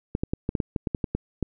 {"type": "clicks", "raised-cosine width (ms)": 3, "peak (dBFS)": -12, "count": 12, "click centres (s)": [0.151, 0.235, 0.335, 0.491, 0.552, 0.602, 0.762, 0.872, 0.948, 1.042, 1.15, 1.427], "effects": []}